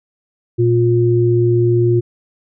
sine tone pair together, 118.11 / 353.5 Hz, A#2 / F4, +23 / +21 cents, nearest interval octave + perfect fifth, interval 1898 cents, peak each -13 dBFS, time 0.58-2.01 s, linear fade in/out 20 ms, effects none

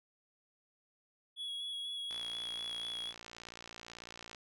triangle tone with vibrato, 3351 Hz, G#7, 15 cents sharp, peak -37 dBFS, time 1.36-3.14 s, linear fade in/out 50 ms, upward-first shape square, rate 4.1 Hz, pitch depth 13 cents each way
click train, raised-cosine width 0.2 ms, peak -30 dBFS, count 131, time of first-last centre 2.11-4.348 s, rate 58.1 Hz
effects none

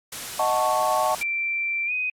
white noise, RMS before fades -33 dBFS, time 0.12-1.23 s, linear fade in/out 5 ms
sine chord, D# half-diminished seventh, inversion none, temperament equal, 622.3 / 740 / 880 / 1108.7 Hz, D#5 / F#5 / A5 / C#6, 0 / 0 / 0 / 0 cents, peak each -25 dBFS, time 0.39-1.15 s, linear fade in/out 5 ms
sine tone with pitch glide, 2349 to 2503 Hz, D7 to D#7, 0 to +10 cents, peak -23 dBFS, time 1.21-2.1 s, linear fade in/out 5 ms, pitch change +110 cents, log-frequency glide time 1.86-1.92 s
effects low-pass 12000 Hz 12 dB/octave + Opus 48 kbps

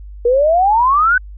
sine exponential sweep, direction up, 466.2 to 1537 Hz, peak -9 dBFS, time 0.25-1.18 s, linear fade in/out 5 ms, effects added 50 Hz sine -30 dBFS peak until 1.37 s

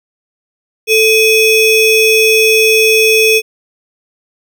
square ring-modulated tone, 1480 Hz, F#6, in tune, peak -4 dBFS, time 0.87-3.42 s, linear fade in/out 50 ms, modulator 1040 Hz, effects none

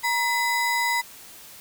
square ring-modulated tone, 1480 Hz, F#6, in tune, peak -19 dBFS, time 0.03-1.02 s, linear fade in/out 20 ms, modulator 533 Hz, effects white hiss -45 dBFS RMS until 1.6 s

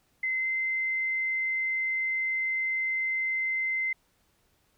sine tone with pitch glide, 2058 to 2071 Hz, C7 to C7, -29 to -18 cents, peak -26 dBFS, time 0.23-3.93 s, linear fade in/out 5 ms, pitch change +11 cents, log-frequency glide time 0.39-0.45 s, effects pink hiss -69 dBFS RMS until 4.77 s

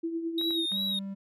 sine tone with tremolo, 331.2 Hz, E4, 8 cents sharp, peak -27 dBFS, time 0.03-0.66 s, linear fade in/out 10 ms, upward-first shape triangle, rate 9.4 Hz, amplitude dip 60%
triangle tone with vibrato, 3775 Hz, A#7, 21 cents sharp, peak -27 dBFS, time 0.38-0.99 s, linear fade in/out 2 ms, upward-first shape sine, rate 2.7 Hz, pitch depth 54 cents each way
clicks, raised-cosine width 0.5 ms, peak -31 dBFS, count 3, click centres 0.413 / 0.507 / 0.719 s
triangle tone, 196 Hz, G3, in tune, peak -32 dBFS, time 0.71-1.15 s, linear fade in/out 20 ms
effects none

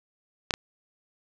clicks, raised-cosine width 0.2 ms, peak -7 / -10 dBFS, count 2, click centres 0.508 / 0.539 s, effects none

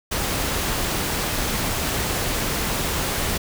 pink noise, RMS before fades -24 dBFS, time 0.11-3.38 s, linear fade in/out 10 ms, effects none

